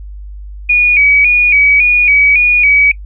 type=tone with vibrato; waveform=sine; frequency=2360 Hz; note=D7; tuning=8 cents sharp; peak=-5 dBFS; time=0.69-2.92 s; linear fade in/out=10 ms; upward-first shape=square; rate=1.8 Hz; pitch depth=65 cents each way; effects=noise-tail reverb RT60 0.1 s tail -23 dB re dry + added 50 Hz sine -25 dBFS peak until 3.05 s